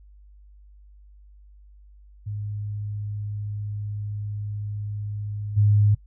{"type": "tone with level steps", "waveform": "sine", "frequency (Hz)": 103.83, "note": "G#2", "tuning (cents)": 0, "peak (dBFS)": [-28, -15], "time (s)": [2.26, 5.95], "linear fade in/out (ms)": 10, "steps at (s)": 5.56, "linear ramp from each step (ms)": 20, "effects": ["noise-tail reverb RT60 0.1 s tail -20 dB re dry", "added 50 Hz sine -47 dBFS peak until 6.06 s"]}